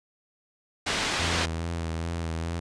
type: low-pass noise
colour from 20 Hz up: white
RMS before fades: -28 dBFS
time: 0.86-1.46 s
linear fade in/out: 10 ms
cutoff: 3800 Hz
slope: 12 dB/octave
type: tone with vibrato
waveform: sawtooth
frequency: 83 Hz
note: E2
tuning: 12 cents sharp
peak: -25 dBFS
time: 1.19-2.6 s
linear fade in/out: 10 ms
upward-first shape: sine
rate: 2.4 Hz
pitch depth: 34 cents each way
effects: resampled to 22050 Hz